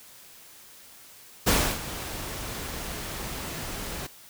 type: noise with ADSR envelope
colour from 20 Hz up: pink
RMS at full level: -20 dBFS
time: 1.46-4.07 s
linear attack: 19 ms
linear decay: 300 ms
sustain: -15 dB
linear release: 8 ms
effects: white hiss -50 dBFS RMS until 4.29 s